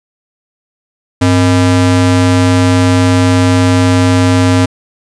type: ring-modulated tone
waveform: square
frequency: 182 Hz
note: F#3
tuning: 28 cents flat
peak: -4 dBFS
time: 1.21-4.66 s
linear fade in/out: 10 ms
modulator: 81.9 Hz
effects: resampled to 22050 Hz